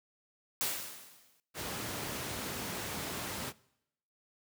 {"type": "noise with exponential decay", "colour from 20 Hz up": "white", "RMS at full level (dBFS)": -31, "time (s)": [0.61, 1.4], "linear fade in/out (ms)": 0, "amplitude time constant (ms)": 170}
{"type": "noise", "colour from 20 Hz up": "pink", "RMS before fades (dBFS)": -38, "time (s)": [1.54, 3.53], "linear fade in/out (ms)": 50}
{"effects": ["noise-tail reverb RT60 0.8 s tail -22 dB re dry", "high-pass 100 Hz 12 dB/octave"]}